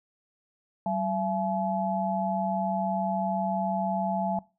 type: tone cluster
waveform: sine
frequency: 191 / 677 / 854 Hz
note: G3 / E5 / G#5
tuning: -45 / +46 / +48 cents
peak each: -30 dBFS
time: 0.86-4.39 s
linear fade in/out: 2 ms
effects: noise-tail reverb RT60 0.3 s tail -21 dB re dry